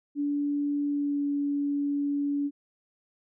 sine tone with pitch glide, 288.4 to 285.7 Hz, D4 to D4, -31 to -48 cents, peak -25 dBFS, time 0.15-2.51 s, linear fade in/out 50 ms, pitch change -17 cents, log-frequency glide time 0.87-1.26 s, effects none

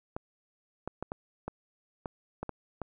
clicks, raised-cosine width 1 ms, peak -21 dBFS, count 9, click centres 0.165 / 0.876 / 1.026 / 1.119 / 1.48 / 2.058 / 2.43 / 2.493 / 2.817 s, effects none

